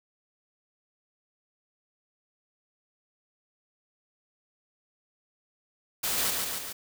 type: noise with echo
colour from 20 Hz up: white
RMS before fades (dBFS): -29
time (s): 6.03-6.31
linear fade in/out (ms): 10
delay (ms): 140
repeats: 3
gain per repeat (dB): -3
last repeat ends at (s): 6.73
effects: none

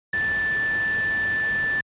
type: tone in noise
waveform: sine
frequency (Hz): 1760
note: A6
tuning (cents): 0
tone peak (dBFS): -21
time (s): 0.13-1.81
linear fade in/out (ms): 5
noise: pink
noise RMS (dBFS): -35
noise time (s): 0.13-1.81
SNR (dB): +11
effects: high-pass 60 Hz 12 dB/octave + resampled to 8000 Hz

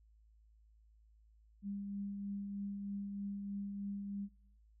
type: tone with tremolo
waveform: sine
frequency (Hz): 200.3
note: G3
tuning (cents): +38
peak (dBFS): -38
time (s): 1.62-4.29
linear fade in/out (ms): 50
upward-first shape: triangle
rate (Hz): 3.2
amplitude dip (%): 35
effects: noise-tail reverb RT60 0.7 s tail -21 dB re dry + added 54 Hz sine -63 dBFS peak until 4.8 s

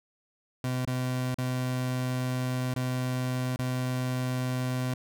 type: tone with dropouts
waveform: 30% pulse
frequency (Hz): 127.2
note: C3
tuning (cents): -48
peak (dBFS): -25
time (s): 0.64-4.94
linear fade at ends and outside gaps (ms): 2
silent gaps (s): 0.852-0.875 / 1.344-1.384 / 2.74-2.762 / 3.561-3.59
effects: none

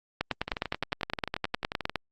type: two click trains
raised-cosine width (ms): 0.3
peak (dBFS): -16 / -11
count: 17 / 18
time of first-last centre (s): 0.48-1.896 / 0.21-1.957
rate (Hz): 11.3 / 9.73
effects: Opus 48 kbps

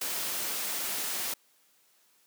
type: noise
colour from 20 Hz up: white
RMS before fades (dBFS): -33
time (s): 0.01-1.34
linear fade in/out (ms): 5
effects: white hiss -66 dBFS RMS until 2.26 s + high-pass 200 Hz 12 dB/octave

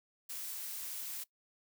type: noise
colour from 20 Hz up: blue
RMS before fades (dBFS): -42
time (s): 0.29-1.24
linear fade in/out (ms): 10
effects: noise-tail reverb RT60 0.1 s tail -19 dB re dry

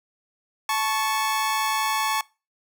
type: tone pair together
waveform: sawtooth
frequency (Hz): 872.3 / 1108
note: A5 / C#6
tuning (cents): -15 / -1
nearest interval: major third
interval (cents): 414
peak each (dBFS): -21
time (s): 0.69-2.21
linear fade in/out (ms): 2
effects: noise-tail reverb RT60 0.3 s tail -23 dB re dry

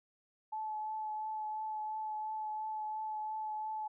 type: tone with vibrato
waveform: sine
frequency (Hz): 863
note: A5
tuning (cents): -34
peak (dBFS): -36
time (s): 0.52-3.88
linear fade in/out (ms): 10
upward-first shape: triangle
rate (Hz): 2.9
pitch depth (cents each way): 17
effects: none

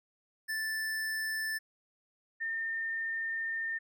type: tone pair in turn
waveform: square / sine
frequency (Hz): 1760 / 1812.6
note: A6 / A#6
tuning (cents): 0 / -49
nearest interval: minor second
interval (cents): 51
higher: second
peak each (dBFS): -33 / -32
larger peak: second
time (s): 0.48-1.59 / 2.4-3.79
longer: second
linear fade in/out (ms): 20
effects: none

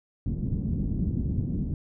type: low-pass noise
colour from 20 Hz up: white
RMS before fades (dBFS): -28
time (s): 0.26-1.74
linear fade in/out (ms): 2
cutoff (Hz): 220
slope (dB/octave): 24
effects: none

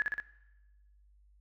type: tone with echo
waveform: sine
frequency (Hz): 1701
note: G#6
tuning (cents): +41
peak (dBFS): -25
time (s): 0-0.02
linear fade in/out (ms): 0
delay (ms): 60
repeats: 3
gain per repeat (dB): -2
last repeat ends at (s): 0.2
effects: noise-tail reverb RT60 1.0 s tail -19 dB re dry + added 50 Hz sine -60 dBFS peak until 1.4 s

